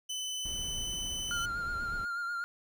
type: tone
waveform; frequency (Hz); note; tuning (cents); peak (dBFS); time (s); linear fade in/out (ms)
25% pulse; 3016; F#7; +32; -31; 0.09-1.46; 10
type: noise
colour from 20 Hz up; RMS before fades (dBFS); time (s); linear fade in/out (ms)
brown; -43; 0.45-2.05; 2
type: tone with vibrato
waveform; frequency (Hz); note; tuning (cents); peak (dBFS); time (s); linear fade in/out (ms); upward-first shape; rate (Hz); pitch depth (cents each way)
triangle; 1400; F6; +4; -31; 1.31-2.44; 0; sine; 8.2; 31
effects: none